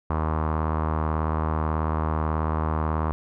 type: tone with low-pass filter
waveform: sawtooth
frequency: 78.3 Hz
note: D#2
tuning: 11 cents sharp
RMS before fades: -25 dBFS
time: 0.1-3.12 s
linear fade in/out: 0 ms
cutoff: 1100 Hz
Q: 3.7
effects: none